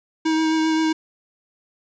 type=tone with vibrato; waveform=square; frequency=317.8 Hz; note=D#4; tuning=37 cents sharp; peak=-18 dBFS; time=0.25-0.93 s; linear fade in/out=10 ms; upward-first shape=triangle; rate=7.6 Hz; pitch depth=17 cents each way; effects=resampled to 16000 Hz + 9-bit